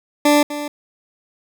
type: tone with echo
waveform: 20% pulse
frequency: 293.7 Hz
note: D4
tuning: in tune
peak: -6 dBFS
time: 0.25-0.43 s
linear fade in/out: 5 ms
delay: 250 ms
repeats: 1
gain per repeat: -13 dB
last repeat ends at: 0.68 s
effects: none